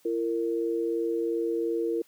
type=tone pair together; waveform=sine; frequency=337.8 / 460.6 Hz; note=E4 / A#4; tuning=+42 / -21 cents; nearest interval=perfect fourth; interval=537 cents; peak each=-28 dBFS; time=0.05-2.02 s; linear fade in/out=5 ms; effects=white hiss -62 dBFS RMS until 2.07 s + high-pass 150 Hz 12 dB/octave